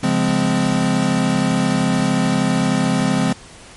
square chord, Db major seventh, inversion none, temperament equal with one note detuned, 138.59 / 174.61 / 207.7 / 257.9 Hz, Db3 / F3 / Ab3 / C4, 0 / 0 / 0 / -25 cents, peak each -24 / -21 / -21 / -20 dBFS, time 0.03-3.33 s, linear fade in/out 5 ms, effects pink hiss -41 dBFS RMS until 3.76 s + MP3 48 kbps

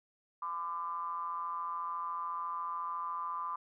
triangle ring-modulated tone, 87 Hz, F2, 6 cents flat, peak -30 dBFS, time 0.42-3.56 s, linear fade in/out 5 ms, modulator 1100 Hz, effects none

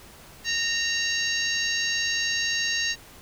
harmonic tone with a mistuned harmonic, 923 Hz, A#5, 17 cents flat, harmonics 2 / 3 / 4 / 5 / 6 / 7, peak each -28 / -30 / -31 / -32 / -33 / -33 dBFS, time 0.44-2.96 s, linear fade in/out 50 ms, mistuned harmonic 4, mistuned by +93 cents, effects pink hiss -48 dBFS RMS until 3.21 s

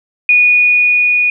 sine tone with level ramp, 2460 Hz, D#7, 20 cents flat, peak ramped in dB -5 to -9 dBFS, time 0.29-1.3 s, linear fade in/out 2 ms, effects none

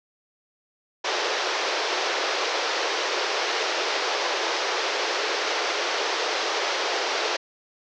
pink band-pass noise, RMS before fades -26 dBFS, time 1.04-7.37 s, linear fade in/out 10 ms, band 370 to 5900 Hz, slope 48 dB/octave, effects none

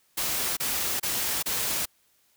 white noise bursts, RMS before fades -28 dBFS, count 4, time 0.17-1.857 s, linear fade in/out 10 ms, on 400 ms, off 29 ms, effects white hiss -66 dBFS RMS until 2.36 s

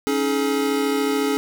square chord, C# suspended second, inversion none, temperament equal with one note detuned, 277.2 / 311.1 / 425 Hz, C#4 / D#4 / G#4, 0 / 0 / +40 cents, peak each -23 / -29 / -23 dBFS, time 0.07-1.37 s, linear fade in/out 0 ms, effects none

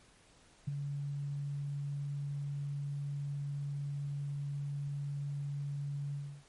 sine tone with ADSR envelope, 142.4 Hz, C#3, 47 cents sharp, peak -29 dBFS, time 0.67-6.44 s, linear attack 12 ms, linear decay 10 ms, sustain -6 dB, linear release 310 ms, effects pink hiss -63 dBFS RMS until 6.48 s + MP3 48 kbps

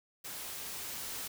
white noise with level ramp, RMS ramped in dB -43 to -40 dBFS, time 0.24-1.28 s, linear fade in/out 10 ms, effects none

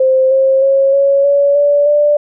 sine tone with pitch steps, 523.3 / 533.7 / 544.3 / 555.1 / 566.1 / 577.3 / 588.7 Hz, C5 / C5 / C#5 / C#5 / C#5 / D5 / D5, 0 / +34 / -32 / +2 / +36 / -30 / +4 cents, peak -7 dBFS, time 0-2.17 s, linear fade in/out 5 ms, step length 310 ms, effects none

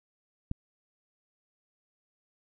click, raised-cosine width 5 ms, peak -19 dBFS, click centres 0.514 s, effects none

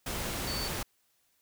sine tone in noise, 4513 Hz, C#8, 30 cents sharp, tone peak -36 dBFS, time 0.47-0.68 s, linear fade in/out 5 ms, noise pink, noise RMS -35 dBFS, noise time 0.06-0.83 s, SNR -4 dB, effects white hiss -72 dBFS RMS until 1.41 s

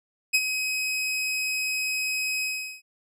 sawtooth tone with ADSR envelope, 2535 Hz, D#7, 32 cents sharp, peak -13 dBFS, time 0.33-2.82 s, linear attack 18 ms, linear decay 49 ms, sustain -9 dB, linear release 390 ms, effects low-pass 12000 Hz 12 dB/octave

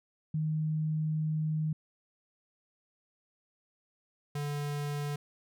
sine / square tone pair in turn, 155.56 / 145.48 Hz, D#3 / D3, 0 / -16 cents, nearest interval minor second, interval 116 cents, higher first, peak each -28 / -33 dBFS, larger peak first, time 0.34-1.73 / 4.35-5.16 s, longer first, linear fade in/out 5 ms, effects none

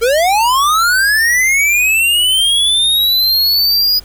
square linear sweep, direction up, 440 to 4954 Hz, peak -10 dBFS, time 0.01-4 s, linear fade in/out 20 ms, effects added 50 Hz sine -36 dBFS peak until 4.04 s + pink hiss -43 dBFS RMS until 4.04 s

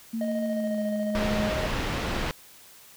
sine tone with pitch glide, 226.5 to 212.6 Hz, A#3 to G#3, -50 to +41 cents, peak -27 dBFS, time 0.13-1.5 s, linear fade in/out 10 ms, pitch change -109 cents, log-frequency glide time 0.43-0.86 s
triangle tone with tremolo, 623 Hz, D#5, 2 cents sharp, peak -26 dBFS, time 0.21-1.66 s, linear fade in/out 2 ms, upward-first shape square, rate 14 Hz, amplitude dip 35%
pink low-pass noise, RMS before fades -29 dBFS, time 1.15-2.31 s, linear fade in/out 0 ms, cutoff 3700 Hz, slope 12 dB/octave
effects white hiss -51 dBFS RMS until 2.96 s

